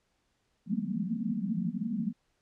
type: band-pass noise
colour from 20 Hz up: white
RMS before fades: -32 dBFS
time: 0.66-2.13 s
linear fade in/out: 50 ms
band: 170 to 240 Hz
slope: 96 dB/octave
effects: pink hiss -75 dBFS RMS until 2.41 s + low-pass 8000 Hz 12 dB/octave